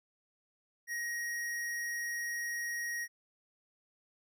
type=tone with hard clipping; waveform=sine; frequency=1886 Hz; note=A#6; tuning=20 cents sharp; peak=-36 dBFS; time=0.87-3.08 s; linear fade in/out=50 ms; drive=18 dB; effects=none